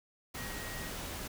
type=tone in noise; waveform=sine; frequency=1891 Hz; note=A#6; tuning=24 cents sharp; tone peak=-46 dBFS; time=0.37-0.9 s; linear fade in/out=10 ms; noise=pink; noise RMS=-41 dBFS; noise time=0.34-1.28 s; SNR=-8 dB; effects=none